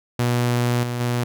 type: tone with level steps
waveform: sawtooth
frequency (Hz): 121.3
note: B2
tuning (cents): -31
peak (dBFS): -14 / -20 / -16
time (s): 0.19-1.24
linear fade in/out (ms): 5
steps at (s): 0.83 / 1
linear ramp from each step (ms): 5
effects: none